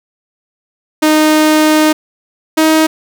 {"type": "tone pair in turn", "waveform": "sawtooth", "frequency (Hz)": [308.7, 315.6], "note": ["D#4", "D#4"], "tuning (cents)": [-14, 25], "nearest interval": "unison", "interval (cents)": 39, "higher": "second", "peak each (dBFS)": -3, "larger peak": "neither", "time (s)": [[1.02, 1.93], [2.57, 2.87]], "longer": "first", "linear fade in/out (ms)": 10, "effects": []}